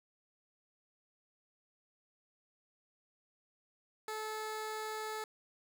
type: tone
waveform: 15% pulse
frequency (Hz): 433.4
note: A4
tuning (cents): -26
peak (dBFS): -32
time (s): 4.08-5.24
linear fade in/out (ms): 2
effects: none